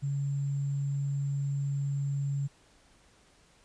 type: tone with sample-and-hold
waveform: sine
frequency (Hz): 140.2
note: C#3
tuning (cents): +20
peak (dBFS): -28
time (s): 0.02-2.48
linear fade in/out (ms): 20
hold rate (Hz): 7350
effects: pink hiss -62 dBFS RMS until 3.64 s + resampled to 22050 Hz